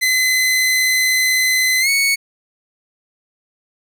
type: tone with pitch glide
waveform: sawtooth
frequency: 2034 to 2218 Hz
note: C7 to C#7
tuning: -50 to 0 cents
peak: -10 dBFS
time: 0.01-2.16 s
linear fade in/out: 20 ms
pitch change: +150 cents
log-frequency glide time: 1.8-1.89 s
effects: none